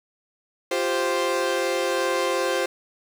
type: chord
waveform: sawtooth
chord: F suspended second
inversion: none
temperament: equal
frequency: 349.2 / 392 / 523.3 Hz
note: F4 / G4 / C5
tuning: 0 / 0 / 0 cents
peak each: -24 / -24 / -20 dBFS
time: 0.71-2.66 s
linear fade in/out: 5 ms
effects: low-pass 8000 Hz 12 dB/octave + 7-bit